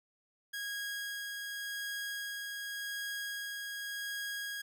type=tone with tremolo; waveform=sawtooth; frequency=1643 Hz; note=G#6; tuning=19 cents flat; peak=-33 dBFS; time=0.53-4.62 s; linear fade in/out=10 ms; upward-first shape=sine; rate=0.88 Hz; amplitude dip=25%; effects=none